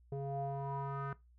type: tone with low-pass filter sweep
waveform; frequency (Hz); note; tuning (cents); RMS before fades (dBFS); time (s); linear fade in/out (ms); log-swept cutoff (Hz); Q
square; 138.59; C#3; 0; -39; 0.12-1.13; 2; 530 to 1400; 6.1
effects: noise-tail reverb RT60 0.2 s tail -19 dB re dry + added 60 Hz sine -61 dBFS peak until 1.38 s